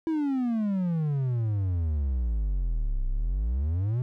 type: exponential two-way sweep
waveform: triangle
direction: down then up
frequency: 329.6 to 31 to 129.8 Hz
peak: -22 dBFS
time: 0.07-4.02 s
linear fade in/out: 0 ms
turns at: 3.07 s
effects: none